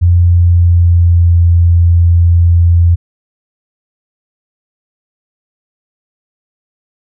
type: tone with pitch glide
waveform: sine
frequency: 87.31 to 85.61 Hz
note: F2 to F2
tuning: 0 to -34 cents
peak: -4 dBFS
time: 0.01-2.96 s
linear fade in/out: 20 ms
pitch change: -34 cents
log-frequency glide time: 0.14-1.42 s
effects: none